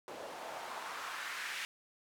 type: noise with band-pass filter sweep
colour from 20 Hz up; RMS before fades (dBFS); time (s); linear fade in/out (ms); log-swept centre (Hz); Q
white; -43; 0.08-1.65; 0; 500 to 2100; 1.7
effects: none